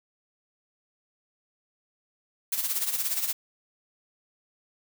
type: noise with tremolo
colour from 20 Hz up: blue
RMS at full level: -26 dBFS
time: 2.52-3.33 s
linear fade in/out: 5 ms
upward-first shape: sine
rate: 17 Hz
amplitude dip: 65%
effects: none